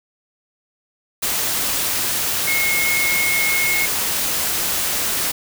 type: tone in noise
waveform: sine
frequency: 2168 Hz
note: C#7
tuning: 39 cents flat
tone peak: -18 dBFS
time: 2.47-3.86 s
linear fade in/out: 10 ms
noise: white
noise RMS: -21 dBFS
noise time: 1.22-5.32 s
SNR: 0 dB
effects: none